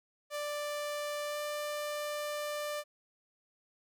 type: tone with pitch glide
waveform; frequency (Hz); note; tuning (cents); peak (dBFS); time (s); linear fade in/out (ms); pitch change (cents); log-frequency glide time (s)
sawtooth; 589 to 592.8; D5 to D5; +5 to +16; -31; 0.3-2.84; 50; +11; 1.27-1.38
effects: none